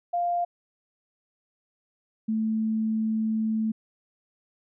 sine tone pair in turn, 698.5 / 219.9 Hz, F5 / A3, 0 / -1 cents, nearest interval octave + minor sixth, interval 2001 cents, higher first, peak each -23 dBFS, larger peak neither, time 0.13-0.45 / 2.28-3.72 s, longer second, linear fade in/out 10 ms, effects none

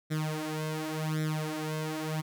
sawtooth tone with flanger, 155.56 Hz, D#3, in tune, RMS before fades -33 dBFS, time 0.1-2.22 s, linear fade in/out 20 ms, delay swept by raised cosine 0.53 to 4.53 ms, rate 0.9 Hz, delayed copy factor +0.85, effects none

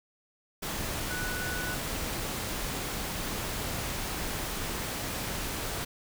sine tone in noise, 1480 Hz, F#6, in tune, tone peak -35 dBFS, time 1.1-1.75 s, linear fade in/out 10 ms, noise pink, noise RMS -34 dBFS, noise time 0.62-5.85 s, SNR -4 dB, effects none

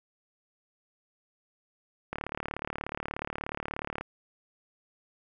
click train, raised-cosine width 0.5 ms, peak -18 dBFS, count 70, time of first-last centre 2.13-4.01 s, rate 36.7 Hz, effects none

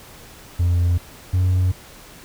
triangle tone pair in turn, 87.31 / 91.84 Hz, F2 / F#2, 0 / -12 cents, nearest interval minor second, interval 88 cents, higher second, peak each -12 dBFS, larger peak neither, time 0.59-0.98 / 1.33-1.72 s, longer neither, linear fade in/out 10 ms, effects tanh soft clip ceiling -9 dBFS + pink hiss -43 dBFS RMS until 2.24 s

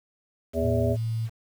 harmonic tone, 81.7 Hz, E2, 15 cents flat, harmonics 1 / 3 / 5 / 7 / 8, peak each -29 / -29 / -29 / -29 / -29 dBFS, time 0.53-0.97 s, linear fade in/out 50 ms
sine tone, 113 Hz, A2, 47 cents sharp, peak -25 dBFS, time 0.61-1.3 s, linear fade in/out 50 ms
effects 8-bit

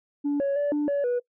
sine tone with pitch steps, 288.1 / 557 / 578 / 294.9 / 568 / 488.1 Hz, D4 / C#5 / D5 / D4 / C#5 / B4, -33 / +8 / -28 / +7 / +42 / -20 cents, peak -20 dBFS, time 0.24-1.2 s, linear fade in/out 20 ms, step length 160 ms, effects noise-tail reverb RT60 0.1 s tail -22 dB re dry + tanh soft clip ceiling -21 dBFS

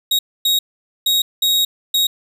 40% pulse tone bursts at uneven times, 3780 Hz, A#7, 23 cents sharp, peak -12 dBFS, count 5, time 0.11-0.19 / 0.45-0.59 / 1.06-1.22 / 1.42-1.65 / 1.94-2.07 s, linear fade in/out 5 ms, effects none

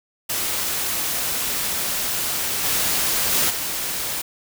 white noise with level steps, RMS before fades -24 / -21 / -19 / -26 dBFS, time 0.29-4.22 s, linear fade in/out 10 ms, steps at 2.63 / 3.32 / 3.49 s, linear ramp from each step 20 ms, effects none

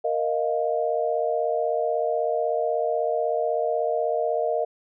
sine chord, Bb suspended fourth, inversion none, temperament equal, 466.2 / 622.3 / 698.5 Hz, Bb4 / Eb5 / F5, 0 / 0 / 0 cents, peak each -26 / -25 / -27 dBFS, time 0.04-4.65 s, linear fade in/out 10 ms, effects none

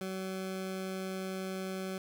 20% pulse tone, 189 Hz, F#3, 37 cents sharp, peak -31 dBFS, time 0.01-1.98 s, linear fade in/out 2 ms, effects none

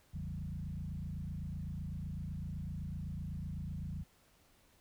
sine tone with frequency modulation, 117.2 Hz, A#2, 10 cents sharp, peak -38 dBFS, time 0.13-4.04 s, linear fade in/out 20 ms, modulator 27.9 Hz, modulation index 2.5, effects pink hiss -68 dBFS RMS until 4.8 s

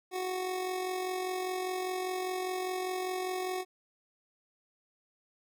25% pulse tone with amplitude modulation, 369.5 Hz, F#4, 2 cents flat, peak -27 dBFS, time 0.11-3.65 s, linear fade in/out 50 ms, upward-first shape sine, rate 45 Hz, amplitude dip 40%, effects none

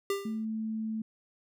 square tone with exponential decay, 397.2 Hz, G4, 23 cents sharp, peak -26 dBFS, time 0.1-0.45 s, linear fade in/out 2 ms, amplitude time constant 74 ms
sine tone, 220 Hz, A3, in tune, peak -31 dBFS, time 0.25-1.02 s, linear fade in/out 5 ms
effects none

